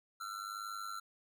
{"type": "tone with amplitude modulation", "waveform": "square", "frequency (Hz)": 1353, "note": "E6", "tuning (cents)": 45, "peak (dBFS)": -38, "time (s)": [0.2, 1], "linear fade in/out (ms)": 10, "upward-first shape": "sine", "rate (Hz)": 101, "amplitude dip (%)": 75, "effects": []}